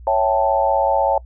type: chord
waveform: sine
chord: A dominant seventh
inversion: first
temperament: equal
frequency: 554.4 / 659.3 / 784 / 880 Hz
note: C#5 / E5 / G5 / A5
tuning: 0 / 0 / 0 / 0 cents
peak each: -19 / -21 / -20 / -19 dBFS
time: 0.07-1.18 s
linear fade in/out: 2 ms
effects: noise-tail reverb RT60 0.1 s tail -25 dB re dry + added 60 Hz sine -36 dBFS peak until 1.25 s